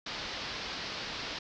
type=low-pass noise; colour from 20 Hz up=white; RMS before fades=-39 dBFS; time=0.06-1.39 s; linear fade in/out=5 ms; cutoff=5200 Hz; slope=48 dB/octave; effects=none